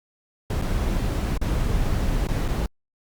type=noise with dropouts; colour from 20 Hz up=brown; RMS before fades=-23 dBFS; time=0.5-2.66 s; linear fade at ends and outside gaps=2 ms; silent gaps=0.615-0.621 / 1.376-1.414 / 2.272-2.286 / 2.48-2.485 s; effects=Opus 48 kbps